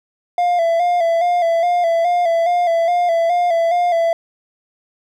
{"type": "tone with vibrato", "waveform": "triangle", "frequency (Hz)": 687, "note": "F5", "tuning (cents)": -29, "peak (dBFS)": -11, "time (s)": [0.38, 4.13], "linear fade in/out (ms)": 2, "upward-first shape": "square", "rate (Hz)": 2.4, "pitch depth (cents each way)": 48, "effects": []}